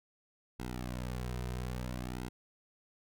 sawtooth tone with flanger, 61.8 Hz, B1, 2 cents sharp, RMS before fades -39 dBFS, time 0.59-2.29 s, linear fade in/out 10 ms, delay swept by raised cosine 1.7 to 3.6 ms, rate 0.59 Hz, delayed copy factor -1, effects none

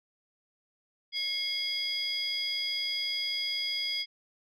sine tone cluster, 2157 / 3324 / 4912 Hz, C#7 / G#7 / D#8, -48 / +1 / -23 cents, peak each -36 / -32 / -32 dBFS, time 1.12-4.06 s, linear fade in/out 50 ms, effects tanh soft clip ceiling -23 dBFS

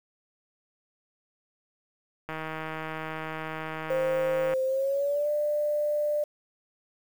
click train, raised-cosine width 0.5 ms, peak -20 dBFS, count 356, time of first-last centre 2.29-4.537 s, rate 158 Hz
sine tone with pitch glide, 523.3 to 594.2 Hz, C5 to D5, 0 to +20 cents, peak -24 dBFS, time 3.9-6.24 s, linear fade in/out 5 ms, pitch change +220 cents, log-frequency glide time 4.65-5.29 s
effects 8-bit

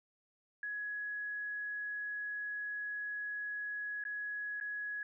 sine tone with dropouts, 1677 Hz, G#6, 16 cents sharp, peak -37 dBFS, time 0.63-5.03 s, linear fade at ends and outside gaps 2 ms, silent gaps 4.039-4.051 / 4.601-4.61 s, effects none

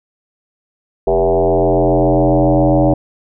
sine tone with frequency modulation, 130.81 Hz, C3, in tune, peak -9 dBFS, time 1.07-2.94 s, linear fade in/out 5 ms, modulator 87.3 Hz, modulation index 7.1, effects none

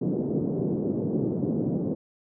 pink band-pass noise, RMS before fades -27 dBFS, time 0.01-1.95 s, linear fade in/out 10 ms, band 150 to 420 Hz, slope 24 dB/octave, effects none

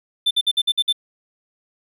triangle tone bursts, 3545 Hz, A7, 12 cents sharp, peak -13 dBFS, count 7, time 0.26-0.927 s, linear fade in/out 10 ms, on 49 ms, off 54 ms, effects none

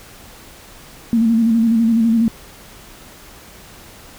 sine tone with vibrato, 227.7 Hz, A#3, 40 cents flat, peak -11 dBFS, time 1.13-2.28 s, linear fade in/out 0 ms, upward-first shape square, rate 12 Hz, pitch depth 40 cents each way, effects pink hiss -41 dBFS RMS until 4.18 s

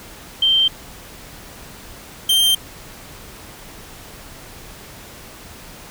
sine / 45% pulse tone pair in turn, 3136 / 3153 Hz, G7 / G7, 0 / +9 cents, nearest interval unison, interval 9 cents, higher second, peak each -12 dBFS, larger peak neither, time 0.42-0.68 / 2.29-2.55 s, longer neither, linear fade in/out 5 ms, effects pink hiss -39 dBFS RMS until 5.9 s

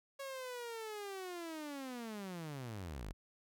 sawtooth linear sweep, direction down, 554.4 to 39.06 Hz, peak -39 dBFS, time 0.19-3.13 s, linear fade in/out 10 ms, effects none

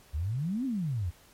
sine exponential two-way sweep, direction up then down, 67.9 to 277.2 to 78.9 Hz, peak -28 dBFS, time 0.13-1.11 s, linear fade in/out 20 ms, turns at 0.65 s, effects pink hiss -58 dBFS RMS until 1.33 s + MP3 64 kbps

